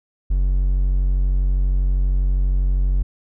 triangle tone, 46.25 Hz, F#1, in tune, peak -13 dBFS, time 0.3-3.03 s, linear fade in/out 10 ms, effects none

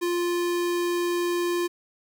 square tone, 349.2 Hz, F4, in tune, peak -24 dBFS, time 0.01-1.68 s, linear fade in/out 20 ms, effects 9-bit

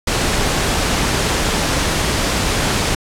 pink noise, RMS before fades -17 dBFS, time 0.07-2.95 s, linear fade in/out 5 ms, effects low-pass 9000 Hz 12 dB/octave

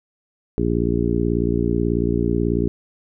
harmonic tone, 58.27 Hz, A#1, in tune, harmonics 1 / 2 / 3 / 4 / 5 / 6 / 7, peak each -25 / -25 / -25 / -25 / -25 / -25 / -25 dBFS, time 0.58-2.68 s, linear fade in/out 0 ms, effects none

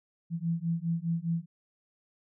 sine beating tone pair, 164.81 / 169.71 Hz, E3 / F3, 0 / -49 cents, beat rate 4.9 Hz, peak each -31 dBFS, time 0.3-1.46 s, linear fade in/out 50 ms, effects none

